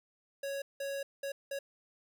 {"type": "tone bursts at uneven times", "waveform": "square", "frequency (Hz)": 554.4, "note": "C#5", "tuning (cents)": 0, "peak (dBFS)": -36, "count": 4, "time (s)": [[0.43, 0.62], [0.8, 1.03], [1.23, 1.32], [1.51, 1.59]], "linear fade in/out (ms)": 5, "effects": []}